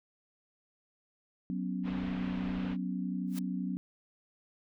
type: chord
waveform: sine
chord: F# suspended fourth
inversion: none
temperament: just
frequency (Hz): 185 / 246.7 / 277.5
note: F#3 / B3 / C#4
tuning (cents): 0 / -2 / +2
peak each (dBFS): -34 / -38 / -39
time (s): 1.5-3.77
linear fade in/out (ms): 0
type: low-pass noise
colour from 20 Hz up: pink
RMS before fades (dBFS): -44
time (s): 1.83-2.77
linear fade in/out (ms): 50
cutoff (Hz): 3200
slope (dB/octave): 24
type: noise with exponential growth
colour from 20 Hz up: white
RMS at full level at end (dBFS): -40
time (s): 3.27-3.39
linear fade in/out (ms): 5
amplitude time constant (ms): 25
effects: none